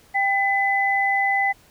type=tone pair together; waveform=sine; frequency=790 / 2009 Hz; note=G5 / B6; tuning=+13 / +29 cents; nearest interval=octave + major third; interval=1616 cents; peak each=-21 / -20 dBFS; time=0.14-1.53 s; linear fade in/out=20 ms; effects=pink hiss -54 dBFS RMS until 1.7 s